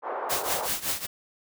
white band-pass noise, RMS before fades -32 dBFS, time 0.02-0.7 s, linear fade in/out 50 ms, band 430 to 1100 Hz, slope 24 dB/octave
white noise with tremolo, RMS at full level -26 dBFS, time 0.29-1.07 s, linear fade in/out 20 ms, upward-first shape triangle, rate 5.3 Hz, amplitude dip 90%
effects none

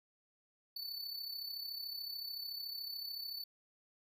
square tone with amplitude modulation, 4489 Hz, C#8, 21 cents sharp, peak -39 dBFS, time 0.76-3.44 s, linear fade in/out 5 ms, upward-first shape sine, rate 33.7 Hz, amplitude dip 60%, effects none

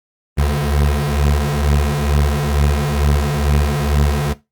25% pulse beating tone pair, 71.4 / 73.6 Hz, D2 / D2, -48 / +4 cents, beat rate 2.2 Hz, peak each -13 dBFS, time 0.37-4.34 s, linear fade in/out 20 ms, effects noise-tail reverb RT60 0.2 s tail -17 dB re dry + Opus 32 kbps

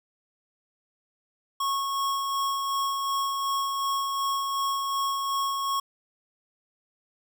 square tone with tremolo, 1098 Hz, C#6, 17 cents flat, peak -25 dBFS, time 1.6-5.8 s, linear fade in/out 5 ms, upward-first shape sine, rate 2.7 Hz, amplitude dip 30%, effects none

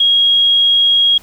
sine tone, 3285 Hz, G#7, 20 cents flat, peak -8 dBFS, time 0-1.18 s, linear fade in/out 5 ms, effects pink hiss -43 dBFS RMS until 1.22 s

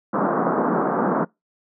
pink band-pass noise, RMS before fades -21 dBFS, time 0.13-1.25 s, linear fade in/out 10 ms, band 170 to 1400 Hz, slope 48 dB/octave, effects noise-tail reverb RT60 0.2 s tail -25 dB re dry

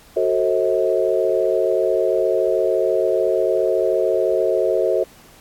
sine chord, F# diminished seventh, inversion none, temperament just, 370 / 444 / 532.8 / 639.4 Hz, F#4 / A4 / C5 / Eb5, 0 / +16 / +31 / +47 cents, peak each -21 dBFS, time 0.16-5.04 s, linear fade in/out 10 ms, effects pink hiss -48 dBFS RMS until 5.4 s + AAC 64 kbps

